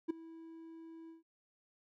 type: tone with ADSR envelope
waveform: triangle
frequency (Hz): 327.2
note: E4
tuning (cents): -13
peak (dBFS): -27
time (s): 0.08-1.23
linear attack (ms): 22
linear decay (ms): 8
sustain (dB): -20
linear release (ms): 140
effects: none